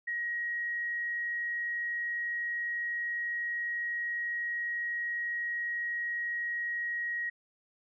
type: tone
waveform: sine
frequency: 1894 Hz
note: A#6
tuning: 27 cents sharp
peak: -31 dBFS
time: 0.07-7.3 s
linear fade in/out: 10 ms
effects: none